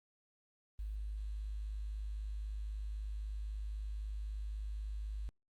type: tone with quantisation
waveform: sine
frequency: 51.91 Hz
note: G#1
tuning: in tune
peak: -38 dBFS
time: 0.79-5.29 s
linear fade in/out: 0 ms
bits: 11
effects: Opus 32 kbps